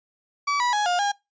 35% pulse tone with pitch steps, 1146 / 977 / 834 / 710 / 812 Hz, D6 / B5 / G#5 / F5 / G#5, -43 / -19 / +7 / +28 / -39 cents, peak -19 dBFS, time 0.47-1.12 s, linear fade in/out 10 ms, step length 130 ms, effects noise-tail reverb RT60 0.2 s tail -22 dB re dry + resampled to 16000 Hz

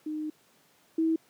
sine tone pair in turn, 307 / 323.3 Hz, D#4 / E4, -23 / -34 cents, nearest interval minor second, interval 89 cents, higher second, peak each -30 / -22 dBFS, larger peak second, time 0.06-0.3 / 0.98-1.16 s, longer first, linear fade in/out 5 ms, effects pink hiss -63 dBFS RMS until 1.29 s + high-pass 200 Hz 12 dB/octave

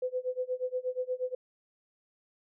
sine tone with tremolo, 506 Hz, B4, 42 cents sharp, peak -27 dBFS, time 0.02-1.35 s, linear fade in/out 5 ms, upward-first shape sine, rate 8.4 Hz, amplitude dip 95%, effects none

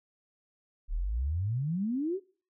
sine exponential sweep, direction up, 34.65 to 406.1 Hz, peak -28 dBFS, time 0.88-2.2 s, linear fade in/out 50 ms, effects noise-tail reverb RT60 0.4 s tail -22 dB re dry

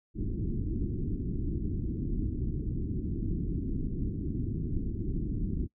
pink low-pass noise, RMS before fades -32 dBFS, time 0.14-5.68 s, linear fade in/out 50 ms, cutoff 350 Hz, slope 48 dB/octave, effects noise-tail reverb RT60 0.1 s tail -23 dB re dry

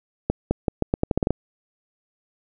accelerating click train, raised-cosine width 2 ms, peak -6 dBFS, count 11, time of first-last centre 0.3-1.306 s, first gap 210 ms, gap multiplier 0.82, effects none

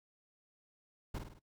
brown noise with echo, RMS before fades -38 dBFS, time 1.14-1.19 s, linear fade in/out 10 ms, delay 51 ms, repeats 4, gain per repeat -5 dB, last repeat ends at 1.394 s, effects noise-tail reverb RT60 0.1 s tail -18 dB re dry

